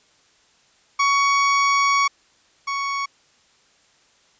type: tone pair in turn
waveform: 30% pulse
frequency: 1120 / 1114.6 Hz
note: C#6 / C#6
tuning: +18 / +9 cents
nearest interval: unison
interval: 9 cents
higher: first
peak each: -13 / -20 dBFS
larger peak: first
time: 0.99-2.08 / 2.67-3.06 s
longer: first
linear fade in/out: 10 ms
effects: white hiss -58 dBFS RMS until 4.39 s + resampled to 16000 Hz